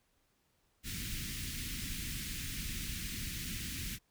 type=band-stop noise; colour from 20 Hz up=pink; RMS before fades=-40 dBFS; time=0.83-3.99 s; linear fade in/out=50 ms; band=260 to 1900 Hz; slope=24 dB/octave; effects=pink hiss -75 dBFS RMS until 4.1 s